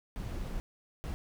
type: noise bursts at uneven times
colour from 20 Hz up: brown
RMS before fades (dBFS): -37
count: 2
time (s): 0.16-0.6 / 1.04-1.14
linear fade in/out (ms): 0
effects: none